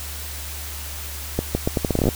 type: accelerating click train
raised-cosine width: 2 ms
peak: -6 dBFS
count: 14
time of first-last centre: 1.39-2.089 s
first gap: 160 ms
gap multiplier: 0.78
effects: added 73 Hz sine -33 dBFS peak until 2.15 s + white hiss -34 dBFS RMS until 2.15 s